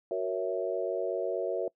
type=chord; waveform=sine; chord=F# dominant seventh; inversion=none; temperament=equal; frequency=370 / 466.2 / 554.4 / 659.3 Hz; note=F#4 / A#4 / C#5 / E5; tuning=0 / 0 / 0 / 0 cents; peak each=-34 dBFS; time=0.11-1.68 s; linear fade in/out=2 ms; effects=noise-tail reverb RT60 0.1 s tail -24 dB re dry